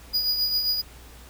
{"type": "tone with tremolo", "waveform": "square", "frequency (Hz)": 4911, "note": "D#8", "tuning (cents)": -23, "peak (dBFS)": -20, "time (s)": [0.13, 0.82], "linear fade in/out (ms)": 20, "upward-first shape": "triangle", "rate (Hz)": 7.5, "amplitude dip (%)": 55, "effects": ["added 60 Hz sine -46 dBFS peak until 1.29 s", "pink hiss -49 dBFS RMS until 1.29 s"]}